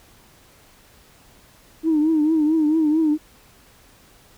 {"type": "tone with vibrato", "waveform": "sine", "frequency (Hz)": 311.1, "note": "D#4", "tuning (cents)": 0, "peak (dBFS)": -14, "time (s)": [1.83, 3.18], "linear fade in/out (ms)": 50, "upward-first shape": "triangle", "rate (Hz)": 4.5, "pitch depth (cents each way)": 95, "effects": ["tanh soft clip ceiling -11 dBFS", "pink hiss -52 dBFS RMS until 4.37 s"]}